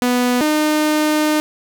sawtooth tone pair in turn, 246.9 / 304.9 Hz, B3 / D#4, 0 / -35 cents, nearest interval major third, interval 365 cents, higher second, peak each -10 dBFS, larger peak neither, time 0.02-0.41 / 0.41-1.4 s, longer second, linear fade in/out 0 ms, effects 8-bit

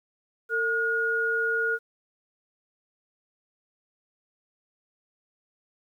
sine tone pair together, 452.6 / 1437 Hz, A4 / F6, +49 / +49 cents, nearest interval octave + minor sixth, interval 2000 cents, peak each -29 / -24 dBFS, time 0.49-1.79 s, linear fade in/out 50 ms, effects 10-bit

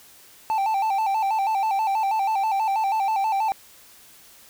triangle tone with vibrato, 830 Hz, G#5, 1 cent flat, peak -18 dBFS, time 0.5-3.52 s, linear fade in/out 0 ms, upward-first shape square, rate 6.2 Hz, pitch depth 100 cents each way, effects white hiss -50 dBFS RMS until 4.49 s

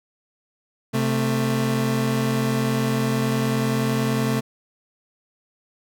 30% pulse tone pair together, 130.81 / 221.5 Hz, C3 / A3, 0 / +12 cents, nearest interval major sixth, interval 912 cents, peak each -20 dBFS, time 0.93-4.41 s, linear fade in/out 20 ms, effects none

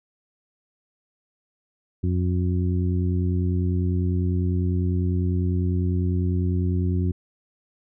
harmonic tone, 90 Hz, F#2, 47 cents flat, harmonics 1 / 2 / 3 / 4, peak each -21 / -27 / -31 / -33 dBFS, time 2.03-7.12 s, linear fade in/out 10 ms, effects none

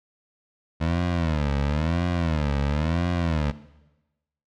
20% pulse tone with vibrato, 78.6 Hz, D#2, 18 cents sharp, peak -17 dBFS, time 0.8-3.52 s, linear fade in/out 20 ms, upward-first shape sine, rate 0.98 Hz, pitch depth 200 cents each way, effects noise-tail reverb RT60 1.0 s tail -17 dB re dry + low-pass 4000 Hz 12 dB/octave

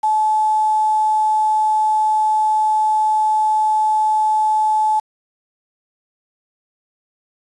sine tone with quantisation, 862 Hz, A5, 36 cents flat, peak -13 dBFS, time 0.03-5 s, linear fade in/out 10 ms, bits 6, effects resampled to 24000 Hz

